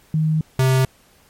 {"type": "tone pair in turn", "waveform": ["sine", "square"], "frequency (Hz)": [156.6, 131], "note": ["D#3", "C3"], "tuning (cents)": [11, 2], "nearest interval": "minor third", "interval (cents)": 309, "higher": "first", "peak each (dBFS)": [-15, -14], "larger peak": "second", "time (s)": [[0.14, 0.41], [0.59, 0.85]], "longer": "first", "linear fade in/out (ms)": 2, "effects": ["pink hiss -54 dBFS RMS until 1.29 s", "MP3 64 kbps"]}